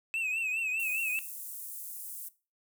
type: tone with vibrato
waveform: triangle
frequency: 2605 Hz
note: E7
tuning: 21 cents flat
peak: -28 dBFS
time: 0.14-1.19 s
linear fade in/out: 0 ms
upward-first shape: triangle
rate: 4.9 Hz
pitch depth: 100 cents each way
type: high-pass noise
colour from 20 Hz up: pink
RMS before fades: -42 dBFS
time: 0.79-2.29 s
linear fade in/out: 10 ms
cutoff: 9500 Hz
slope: 24 dB/octave
effects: noise-tail reverb RT60 0.3 s tail -17 dB re dry